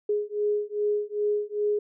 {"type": "beating tone pair", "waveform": "sine", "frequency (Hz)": [415.3, 417.8], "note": ["G#4", "G#4"], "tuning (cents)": [0, 10], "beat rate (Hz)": 2.5, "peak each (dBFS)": -27, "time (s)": [0.09, 1.79], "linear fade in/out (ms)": 5, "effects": []}